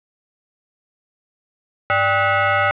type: tone with frequency modulation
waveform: sine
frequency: 100.1 Hz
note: G2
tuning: 37 cents sharp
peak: -14 dBFS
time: 1.9-2.71 s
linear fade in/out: 0 ms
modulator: 688 Hz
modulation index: 2.8
effects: resampled to 8000 Hz + 7-bit